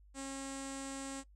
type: tone with low-pass filter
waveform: sawtooth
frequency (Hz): 271.5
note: C#4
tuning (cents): -36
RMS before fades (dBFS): -43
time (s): 0.14-1.24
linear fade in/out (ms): 50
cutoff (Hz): 8100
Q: 6.4
effects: noise-tail reverb RT60 0.1 s tail -18 dB re dry + added 50 Hz sine -58 dBFS peak until 1.35 s